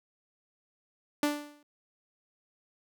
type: tone with exponential decay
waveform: sawtooth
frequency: 293.7 Hz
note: D4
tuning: in tune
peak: -19 dBFS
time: 1.23-1.63 s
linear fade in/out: 2 ms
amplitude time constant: 86 ms
effects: none